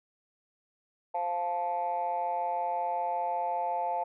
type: chord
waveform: sine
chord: F major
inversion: second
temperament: just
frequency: 523.8 / 698.5 / 873.1 Hz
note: C5 / F5 / A5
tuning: +2 / 0 / -14 cents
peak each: -36 / -31 / -30 dBFS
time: 1.14-4.04 s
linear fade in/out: 10 ms
effects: tanh soft clip ceiling -22 dBFS